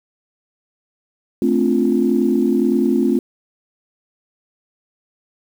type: chord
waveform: sine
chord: D minor seventh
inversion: second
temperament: equal with one note detuned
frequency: 220 / 261.6 / 291.5 / 349.2 Hz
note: A3 / C4 / D4 / F4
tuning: 0 / 0 / -13 / 0 cents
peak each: -18 / -17 / -23 / -18 dBFS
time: 1.42-3.19 s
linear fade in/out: 2 ms
effects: tanh soft clip ceiling -3 dBFS + 7-bit